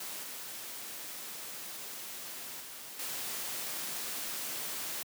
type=noise with level steps; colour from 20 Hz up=white; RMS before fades=-41 / -43 / -46 / -38 dBFS; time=0-5.03 s; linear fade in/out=5 ms; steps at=0.23 / 2.6 / 2.99 s; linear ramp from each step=5 ms; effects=high-pass 150 Hz 12 dB/octave